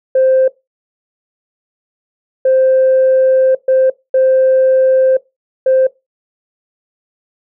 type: tone bursts at uneven times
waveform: sine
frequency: 523 Hz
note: C5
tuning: 1 cent flat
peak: -6 dBFS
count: 5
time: 0.15-0.48 / 2.45-3.55 / 3.68-3.9 / 4.14-5.17 / 5.66-5.87 s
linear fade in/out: 5 ms
effects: noise-tail reverb RT60 0.2 s tail -20 dB re dry + tanh soft clip ceiling -4 dBFS